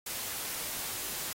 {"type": "noise", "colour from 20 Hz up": "white", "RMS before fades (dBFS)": -37, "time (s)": [0.06, 1.33], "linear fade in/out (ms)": 5, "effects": ["AAC 48 kbps"]}